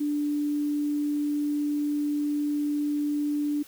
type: tone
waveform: sine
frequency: 293.7 Hz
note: D4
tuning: in tune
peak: -24 dBFS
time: 0-3.63 s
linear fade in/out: 10 ms
effects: white hiss -51 dBFS RMS until 3.67 s